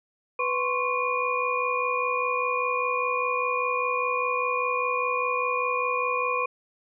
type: tone cluster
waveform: sine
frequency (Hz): 496 / 1044 / 1109 / 2437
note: B4 / C6 / C#6 / D#7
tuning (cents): +7 / -4 / 0 / -37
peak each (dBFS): -29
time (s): 0.39-6.46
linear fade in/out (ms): 5
effects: none